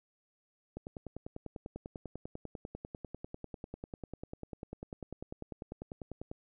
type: click train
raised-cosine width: 2 ms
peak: -28 dBFS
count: 57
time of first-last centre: 0.77-6.315 s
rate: 10.1 Hz
effects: none